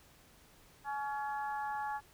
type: harmonic tone with a mistuned harmonic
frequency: 281.8 Hz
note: C#4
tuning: 29 cents sharp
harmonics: 3 / 4 / 5 / 6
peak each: -36 / -45 / -47 / -45 dBFS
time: 0.84-2.01 s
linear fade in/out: 50 ms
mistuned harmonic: 5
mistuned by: -17 cents
effects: pink hiss -62 dBFS RMS until 2.13 s